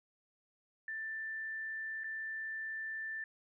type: tone with dropouts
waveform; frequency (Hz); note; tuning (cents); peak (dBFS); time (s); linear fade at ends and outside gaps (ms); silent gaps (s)
sine; 1772; A6; +12; -38; 0.88-3.24; 2; 2.036-2.042
effects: none